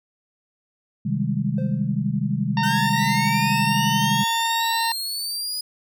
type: chord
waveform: sine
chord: Ab major seventh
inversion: first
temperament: equal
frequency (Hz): 130.81 / 155.56 / 196 / 207.7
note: C3 / Eb3 / G3 / Ab3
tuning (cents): 0 / 0 / 0 / 0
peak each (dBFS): -26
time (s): 1.05-4.24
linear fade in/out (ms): 10
type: tone with exponential decay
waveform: triangle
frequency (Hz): 520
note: C5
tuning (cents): -11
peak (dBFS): -28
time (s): 1.58-2.03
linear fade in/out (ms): 2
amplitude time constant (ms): 96
type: harmonic tone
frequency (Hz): 916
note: A#5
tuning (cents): -31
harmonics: 1 / 2 / 3 / 4 / 5 / 6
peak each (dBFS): -22 / -28 / -32 / -34 / -36 / -38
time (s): 2.57-4.92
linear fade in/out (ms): 2
type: linear sweep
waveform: sawtooth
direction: up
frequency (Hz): 1502 to 4978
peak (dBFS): -23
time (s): 2.63-5.61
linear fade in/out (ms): 5
effects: none